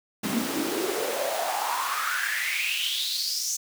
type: noise with high-pass filter sweep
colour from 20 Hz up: pink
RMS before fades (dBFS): -28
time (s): 0.23-3.57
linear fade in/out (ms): 10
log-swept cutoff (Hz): 200 to 6400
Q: 7
effects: none